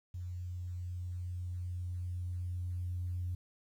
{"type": "tone with level ramp", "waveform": "sine", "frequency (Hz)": 89.2, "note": "F2", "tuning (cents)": 37, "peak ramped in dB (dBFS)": [-38, -33], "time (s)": [0.14, 3.35], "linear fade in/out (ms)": 5, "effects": ["tanh soft clip ceiling -29 dBFS", "11-bit"]}